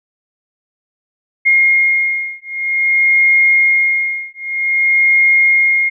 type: beating tone pair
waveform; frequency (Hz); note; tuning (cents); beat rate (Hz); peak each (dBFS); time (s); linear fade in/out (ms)
sine; 2138 / 2138.52; C7 / C7; +37 / +37; 0.52; -13; 1.45-5.9; 20
effects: none